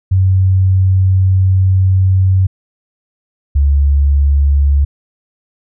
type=tone pair in turn; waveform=sine; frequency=94.3 / 70.65 Hz; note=F#2 / C#2; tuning=+33 / +34 cents; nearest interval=perfect fourth; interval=499 cents; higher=first; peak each=-7 / -7 dBFS; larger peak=neither; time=0.11-2.47 / 3.55-4.85 s; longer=first; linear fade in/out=10 ms; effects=none